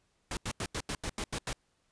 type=noise bursts; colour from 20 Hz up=pink; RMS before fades=-35 dBFS; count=9; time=0.31-1.53 s; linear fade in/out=2 ms; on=60 ms; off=85 ms; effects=pink hiss -74 dBFS RMS until 1.91 s + resampled to 22050 Hz